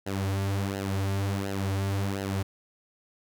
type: tone with flanger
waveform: sawtooth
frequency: 98 Hz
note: G2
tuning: in tune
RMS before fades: -29 dBFS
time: 0.06-2.43 s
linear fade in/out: 10 ms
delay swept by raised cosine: 0.85 to 6.35 ms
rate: 1.4 Hz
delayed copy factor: -0.75
effects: none